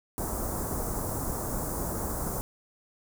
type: band-stop noise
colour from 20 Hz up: pink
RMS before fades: -32 dBFS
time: 0.18-2.41 s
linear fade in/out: 0 ms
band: 1200 to 7300 Hz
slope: 24 dB/octave
effects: none